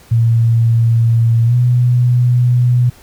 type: tone with pitch glide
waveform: sine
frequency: 115.4 to 122.97 Hz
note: A#2 to B2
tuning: -17 to -7 cents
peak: -8 dBFS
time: 0.11-2.9 s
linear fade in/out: 10 ms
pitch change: +110 cents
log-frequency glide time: 1.45-1.55 s
effects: pink hiss -44 dBFS RMS until 3.02 s